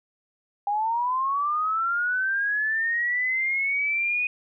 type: linear sweep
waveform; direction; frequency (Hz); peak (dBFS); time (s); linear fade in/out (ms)
sine; up; 803 to 2489; -22; 0.67-4.27; 2
effects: none